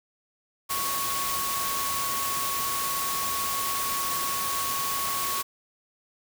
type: tone in noise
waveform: sine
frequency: 1108.7 Hz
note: C#6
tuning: in tune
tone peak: -30 dBFS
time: 0.69-5.43 s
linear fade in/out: 20 ms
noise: white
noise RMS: -30 dBFS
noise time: 0.69-5.43 s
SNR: -3 dB
effects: none